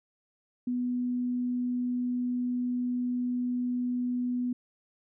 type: tone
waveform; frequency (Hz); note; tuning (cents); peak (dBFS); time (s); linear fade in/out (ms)
sine; 246.9; B3; 0; -27; 0.67-4.53; 5
effects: none